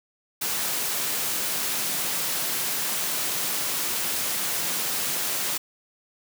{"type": "high-pass noise", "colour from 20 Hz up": "white", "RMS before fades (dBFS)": -27, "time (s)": [0.41, 5.58], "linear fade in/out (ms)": 10, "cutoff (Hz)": 120, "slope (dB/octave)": 24, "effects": []}